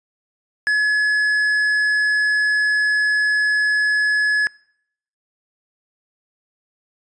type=tone with tanh clipping; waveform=sine; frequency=1700 Hz; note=G#6; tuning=40 cents sharp; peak=-16 dBFS; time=0.67-4.47 s; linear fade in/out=0 ms; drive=7 dB; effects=noise-tail reverb RT60 0.7 s tail -25 dB re dry + resampled to 22050 Hz